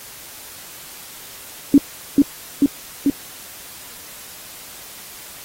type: tone with echo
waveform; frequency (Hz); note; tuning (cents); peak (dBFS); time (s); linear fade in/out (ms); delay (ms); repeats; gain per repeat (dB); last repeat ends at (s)
sine; 281.4; C#4; +26; -5; 1.74-1.78; 2; 440; 3; -2; 3.1
effects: white hiss -38 dBFS RMS until 5.44 s + AAC 48 kbps